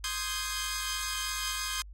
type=chord; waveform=10% pulse; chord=Ab major seventh; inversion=first; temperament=equal; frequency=1046.5 / 1244.5 / 1568 / 1661.2 Hz; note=C6 / Eb6 / G6 / Ab6; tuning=0 / 0 / 0 / 0 cents; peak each=-29 dBFS; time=0.04-1.82 s; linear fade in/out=2 ms; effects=added 50 Hz sine -44 dBFS peak until 1.93 s + AAC 48 kbps